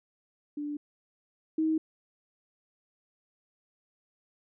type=tone pair in turn; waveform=sine; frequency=293.7 / 316.5 Hz; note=D4 / D#4; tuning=0 / +30 cents; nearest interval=minor second; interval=130 cents; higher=second; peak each=-32 / -24 dBFS; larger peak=second; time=0.57-0.77 / 1.58-1.78 s; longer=neither; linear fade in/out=5 ms; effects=none